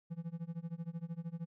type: tone with tremolo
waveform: triangle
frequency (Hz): 167.2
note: E3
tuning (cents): +25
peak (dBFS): -34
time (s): 0.1-1.46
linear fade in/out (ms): 20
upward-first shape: sine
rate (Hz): 13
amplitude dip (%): 95
effects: none